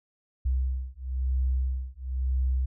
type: beating tone pair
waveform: sine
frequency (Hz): 64 / 65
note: C2 / C2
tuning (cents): -38 / -11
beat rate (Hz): 1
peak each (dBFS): -28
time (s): 0.45-2.66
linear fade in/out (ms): 10
effects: none